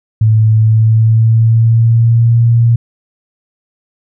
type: tone with pitch glide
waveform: sine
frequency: 109.7 to 116.9 Hz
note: A2 to A#2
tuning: -5 to +5 cents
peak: -5 dBFS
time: 0.21-2.76 s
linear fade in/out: 5 ms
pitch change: +110 cents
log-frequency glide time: 0.54-2.38 s
effects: none